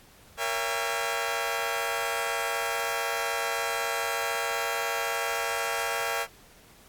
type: chord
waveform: 15% pulse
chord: A# diminished seventh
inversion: none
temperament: just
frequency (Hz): 466.2 / 559.4 / 671.3 / 805.5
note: A#4 / C#5 / E5 / G5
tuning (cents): 0 / +16 / +31 / +47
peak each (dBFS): -27 / -28 / -26 / -26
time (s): 0.37-6.27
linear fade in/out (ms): 50
effects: pink hiss -55 dBFS RMS until 6.88 s + AAC 64 kbps